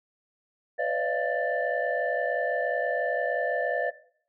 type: tone cluster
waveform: sine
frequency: 502 / 571 / 617 / 688 / 1767 Hz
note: B4 / D5 / D#5 / F5 / A6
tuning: +28 / -49 / -15 / -26 / +7 cents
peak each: -31 dBFS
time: 0.78-3.91 s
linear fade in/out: 20 ms
effects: noise-tail reverb RT60 0.6 s tail -18 dB re dry + tanh soft clip ceiling -15 dBFS